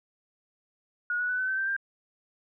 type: tone with pitch steps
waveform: sine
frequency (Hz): 1447 / 1469.7 / 1492.8 / 1516.3 / 1540.1 / 1564.4 / 1588.9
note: F#6 / F#6 / F#6 / F#6 / G6 / G6 / G6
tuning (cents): -39 / -12 / +15 / +42 / -31 / -4 / +23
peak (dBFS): -26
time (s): 1.1-1.765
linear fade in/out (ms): 2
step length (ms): 95
effects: none